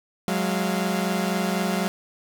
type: tone cluster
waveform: sawtooth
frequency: 184.1 / 208.1 / 692 Hz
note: F#3 / G#3 / F5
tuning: -8 / +4 / -16 cents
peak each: -21 / -23 / -27 dBFS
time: 0.28-1.88 s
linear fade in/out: 0 ms
effects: none